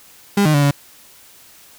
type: tone with pitch steps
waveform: 35% pulse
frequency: 201.6 / 153.1 / 144.2 / 142.2 Hz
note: G3 / D#3 / D3 / C#3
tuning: +49 / -28 / -31 / +45 cents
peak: -10 dBFS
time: 0.37-0.71 s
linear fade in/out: 5 ms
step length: 85 ms
effects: white hiss -46 dBFS RMS until 1.78 s